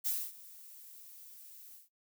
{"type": "noise with ADSR envelope", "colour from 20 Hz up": "violet", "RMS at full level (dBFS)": -32, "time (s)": [0.04, 1.89], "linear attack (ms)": 28, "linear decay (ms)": 250, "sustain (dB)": -21, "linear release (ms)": 150, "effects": ["noise-tail reverb RT60 0.1 s tail -17 dB re dry"]}